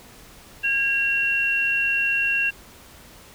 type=tone pair together; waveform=sine; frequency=1629.2 / 2738 Hz; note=G#6 / F7; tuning=-34 / -35 cents; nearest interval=major sixth; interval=899 cents; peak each=-25 / -20 dBFS; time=0.63-2.51 s; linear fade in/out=20 ms; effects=pink hiss -47 dBFS RMS until 3.34 s